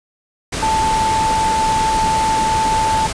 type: tone in noise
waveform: sine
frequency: 880 Hz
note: A5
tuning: in tune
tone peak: -14 dBFS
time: 0.62-3.07 s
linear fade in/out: 10 ms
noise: pink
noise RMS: -22 dBFS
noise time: 0.52-3.13 s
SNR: +5 dB
effects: resampled to 22050 Hz